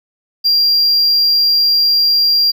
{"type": "tone", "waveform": "triangle", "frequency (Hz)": 4764, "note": "D8", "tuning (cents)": 24, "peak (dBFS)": -8, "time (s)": [0.44, 2.52], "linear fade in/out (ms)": 20, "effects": []}